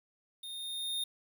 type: tone with level ramp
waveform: square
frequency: 3665 Hz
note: A#7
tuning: 30 cents flat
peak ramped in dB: -42 to -32 dBFS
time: 0.43-1.04 s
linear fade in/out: 5 ms
effects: 10-bit